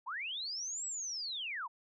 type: linear two-way sweep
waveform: sine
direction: up then down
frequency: 851 to 7860 to 851 Hz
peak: -37 dBFS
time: 0.06-1.68 s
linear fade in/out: 20 ms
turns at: 0.86 s
effects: none